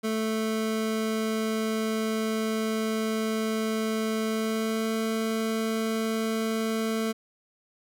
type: tone with pitch glide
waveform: 25% pulse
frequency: 220 to 222.3 Hz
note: A3 to A3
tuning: 0 to +18 cents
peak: -22 dBFS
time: 0.03-7.13 s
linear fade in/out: 20 ms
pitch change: +18 cents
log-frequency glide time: 4.27-4.91 s
effects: none